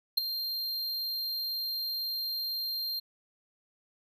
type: tone with ADSR envelope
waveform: square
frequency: 4186 Hz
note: C8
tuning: in tune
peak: -19 dBFS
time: 0.17-3 s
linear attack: 11 ms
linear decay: 5 ms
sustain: -13 dB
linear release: 13 ms
effects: none